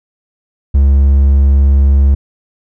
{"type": "tone", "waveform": "triangle", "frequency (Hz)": 69.1, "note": "C#2", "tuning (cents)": -5, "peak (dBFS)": -3, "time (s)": [0.74, 2.15], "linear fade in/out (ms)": 10, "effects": []}